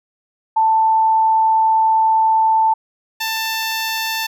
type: tone pair in turn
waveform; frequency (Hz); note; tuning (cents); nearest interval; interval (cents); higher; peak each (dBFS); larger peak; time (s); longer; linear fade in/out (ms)
sine / 10% pulse; 885 / 888.5; A5 / A5; +10 / +17; unison; 7; second; -11; neither; 0.56-2.74 / 3.2-4.27; first; 10
effects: none